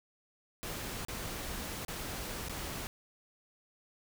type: noise with dropouts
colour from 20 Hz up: pink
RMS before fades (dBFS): -40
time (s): 0.63-2.87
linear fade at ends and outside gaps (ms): 0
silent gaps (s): 1.05-1.084 / 1.849-1.882 / 2.485-2.495
effects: none